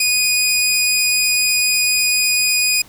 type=tone; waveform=15% pulse; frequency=2476 Hz; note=D#7; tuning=9 cents flat; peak=-7 dBFS; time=0-2.82 s; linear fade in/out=5 ms; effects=pink hiss -45 dBFS RMS until 2.88 s